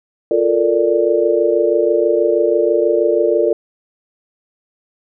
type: chord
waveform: sine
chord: Bb major seventh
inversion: second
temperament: equal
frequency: 349.2 / 440 / 466.2 / 587.3 Hz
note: F4 / A4 / Bb4 / D5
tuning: 0 / 0 / 0 / 0 cents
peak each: -17 dBFS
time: 0.31-3.53 s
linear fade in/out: 2 ms
effects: none